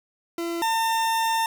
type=tone pair in turn; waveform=40% pulse; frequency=338.3 / 903.2 Hz; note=E4 / A5; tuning=+45 / +45 cents; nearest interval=octave + perfect fourth; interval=1700 cents; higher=second; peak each=-26 / -20 dBFS; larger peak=second; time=0.38-0.62 / 0.62-1.46 s; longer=second; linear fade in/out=2 ms; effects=8-bit